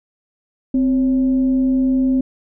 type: tone with frequency modulation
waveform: sine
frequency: 260.7 Hz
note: C4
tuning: 6 cents flat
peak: -13 dBFS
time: 0.74-2.21 s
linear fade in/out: 5 ms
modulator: 296 Hz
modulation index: 0.24
effects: none